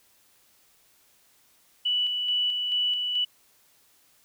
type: tone with tremolo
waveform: sine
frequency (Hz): 2960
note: F#7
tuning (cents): 0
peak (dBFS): -22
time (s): 1.85-3.25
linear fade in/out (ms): 10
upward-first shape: square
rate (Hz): 2.3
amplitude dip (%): 35
effects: white hiss -62 dBFS RMS until 4.24 s